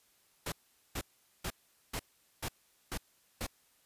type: noise bursts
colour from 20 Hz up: pink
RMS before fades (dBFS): -37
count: 7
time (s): 0.46-3.467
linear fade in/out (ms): 5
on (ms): 61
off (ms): 430
effects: white hiss -69 dBFS RMS until 3.85 s + resampled to 32000 Hz